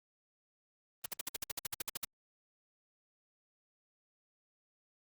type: noise bursts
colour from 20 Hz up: white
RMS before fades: -37 dBFS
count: 14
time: 1.04-2.048 s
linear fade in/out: 5 ms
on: 20 ms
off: 56 ms
effects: Opus 32 kbps